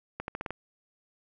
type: accelerating click train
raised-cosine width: 0.5 ms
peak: -19 dBFS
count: 6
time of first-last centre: 0.2-0.506 s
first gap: 81 ms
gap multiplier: 0.86
effects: none